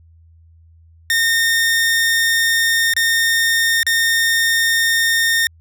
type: tone with dropouts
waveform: sawtooth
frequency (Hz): 1830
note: A#6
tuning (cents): -32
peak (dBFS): -10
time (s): 1.1-5.47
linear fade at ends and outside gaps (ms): 1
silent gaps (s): 2.937-2.965 / 3.831-3.866
effects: added 82 Hz sine -45 dBFS peak until 5.6 s